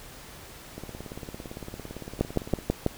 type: two click trains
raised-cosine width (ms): 2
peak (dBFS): -9 / -24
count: 5 / 33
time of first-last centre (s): 2.21-2.864 / 0.78-2.588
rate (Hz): 6.12 / 17.7
effects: pink hiss -46 dBFS RMS until 2.97 s